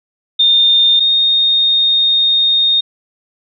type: tone pair in turn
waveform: sine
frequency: 3631 / 3690 Hz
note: A#7 / A#7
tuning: -46 / -18 cents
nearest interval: unison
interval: 28 cents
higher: second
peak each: -7 / -9 dBFS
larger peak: first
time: 0.39-1 / 1-2.81 s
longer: second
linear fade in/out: 10 ms
effects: none